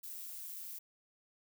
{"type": "noise with amplitude modulation", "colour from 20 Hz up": "violet", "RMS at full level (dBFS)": -43, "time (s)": [0.03, 0.79], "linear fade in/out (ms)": 10, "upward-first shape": "sine", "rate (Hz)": 176, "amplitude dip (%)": 60, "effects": []}